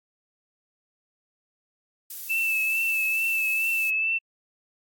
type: noise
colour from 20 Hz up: violet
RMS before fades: -35 dBFS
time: 2.1-3.9 s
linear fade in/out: 5 ms
type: tone with vibrato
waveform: sine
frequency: 2637 Hz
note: E7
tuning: in tune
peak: -22 dBFS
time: 2.29-4.19 s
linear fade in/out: 20 ms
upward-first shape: triangle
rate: 2.3 Hz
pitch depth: 37 cents each way
effects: AAC 64 kbps